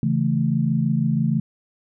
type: chord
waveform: sine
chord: A major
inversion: first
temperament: equal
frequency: 138.59 / 164.81 / 220 Hz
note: C#3 / E3 / A3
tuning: 0 / 0 / 0 cents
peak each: -22 dBFS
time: 0.03-1.4 s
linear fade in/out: 2 ms
effects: none